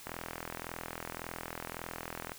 click train, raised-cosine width 0.5 ms, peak -23 dBFS, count 95, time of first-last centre 0.07-2.319 s, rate 41.8 Hz, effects white hiss -51 dBFS RMS until 2.38 s

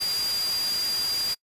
sine tone in noise, 4797 Hz, D8, 36 cents sharp, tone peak -24 dBFS, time 0-1.35 s, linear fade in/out 20 ms, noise white, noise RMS -33 dBFS, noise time 0-1.35 s, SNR +6 dB, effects noise-tail reverb RT60 0.1 s tail -25 dB re dry + resampled to 32000 Hz

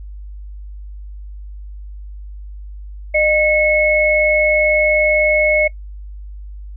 sine tone pair together, 610 / 2189 Hz, D#5 / C#7, -34 / -22 cents, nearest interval octave + minor seventh, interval 2212 cents, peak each -14 dBFS, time 3.14-5.68 s, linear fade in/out 10 ms, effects noise-tail reverb RT60 0.1 s tail -22 dB re dry + added 50 Hz sine -29 dBFS peak until 6.76 s

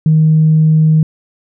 sine tone, 156.8 Hz, D#3, 14 cents sharp, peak -5 dBFS, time 0.06-1.03 s, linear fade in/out 2 ms, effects tanh soft clip ceiling -1 dBFS

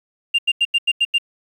sine tone bursts, 2794 Hz, F7, in tune, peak -11 dBFS, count 7, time 0.34-1.184 s, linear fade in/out 10 ms, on 46 ms, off 87 ms, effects tanh soft clip ceiling -11 dBFS + 8-bit

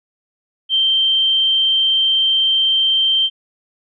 sine tone, 3136 Hz, G7, in tune, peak -12 dBFS, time 0.69-3.3 s, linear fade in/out 50 ms, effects none

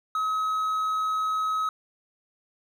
triangle tone, 1277 Hz, D#6, 45 cents sharp, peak -22 dBFS, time 0.15-1.69 s, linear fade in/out 2 ms, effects none

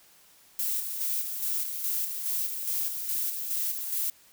violet noise with tremolo, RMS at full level -29 dBFS, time 0.59-4.1 s, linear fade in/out 2 ms, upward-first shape square, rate 2.4 Hz, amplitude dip 45%, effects white hiss -58 dBFS RMS until 4.32 s

